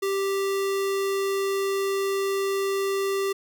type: tone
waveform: square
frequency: 392 Hz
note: G4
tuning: in tune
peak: -24 dBFS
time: 0.02-3.33 s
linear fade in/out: 10 ms
effects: none